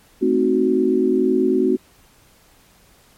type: chord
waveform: sine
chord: A diminished seventh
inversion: none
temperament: equal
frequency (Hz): 220 / 261.6 / 311.1 / 370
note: A3 / C4 / Eb4 / Gb4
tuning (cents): 0 / 0 / 0 / 0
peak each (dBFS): -23 / -19 / -23 / -17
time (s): 0.21-1.77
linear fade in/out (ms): 20
effects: pink hiss -53 dBFS RMS until 3.17 s + MP3 64 kbps